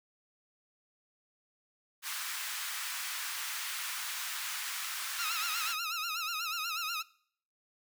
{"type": "high-pass noise", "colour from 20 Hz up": "pink", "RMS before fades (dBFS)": -38, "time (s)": [2.02, 5.76], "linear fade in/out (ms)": 50, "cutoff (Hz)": 1200, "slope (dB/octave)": 24}
{"type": "tone with vibrato", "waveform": "15% pulse", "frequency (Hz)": 1318.5, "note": "E6", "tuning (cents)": 0, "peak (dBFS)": -27, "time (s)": [5.18, 7.03], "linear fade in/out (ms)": 20, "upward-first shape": "sine", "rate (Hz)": 8.2, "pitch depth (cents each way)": 110}
{"effects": ["noise-tail reverb RT60 0.6 s tail -22 dB re dry"]}